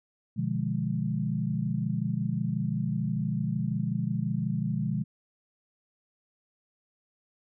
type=chord; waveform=sine; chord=B diminished seventh; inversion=none; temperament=equal with one note detuned; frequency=123.47 / 149.31 / 174.61 / 207.7 Hz; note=B2 / D3 / F3 / Ab3; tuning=0 / +29 / 0 / 0 cents; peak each=-32 dBFS; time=0.36-5.04 s; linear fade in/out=20 ms; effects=none